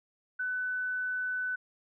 sine tone, 1500 Hz, F#6, 23 cents sharp, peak -30 dBFS, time 0.39-1.56 s, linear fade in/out 10 ms, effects none

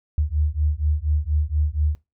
sine beating tone pair, 73.42 / 77.62 Hz, D2 / D#2, 0 / -4 cents, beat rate 4.2 Hz, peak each -22 dBFS, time 0.18-1.95 s, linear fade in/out 0 ms, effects noise-tail reverb RT60 0.2 s tail -19 dB re dry

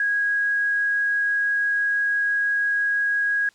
sine tone with quantisation, 1649 Hz, G#6, 13 cents flat, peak -19 dBFS, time 0-3.49 s, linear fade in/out 2 ms, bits 8, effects white hiss -58 dBFS RMS until 3.54 s + low-pass 7000 Hz 12 dB/octave

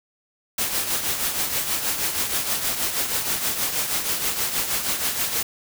white noise with tremolo, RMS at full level -22 dBFS, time 0.58-5.43 s, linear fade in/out 5 ms, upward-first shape triangle, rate 6.3 Hz, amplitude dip 60%, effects none

